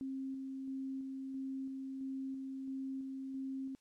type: tone with tremolo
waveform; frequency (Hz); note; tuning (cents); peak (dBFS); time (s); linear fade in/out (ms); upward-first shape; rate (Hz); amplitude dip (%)
sine; 267; C4; +35; -38; 0.01-3.75; 0; square; 1.5; 25
effects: white hiss -75 dBFS RMS until 3.8 s + low-pass 8000 Hz 12 dB/octave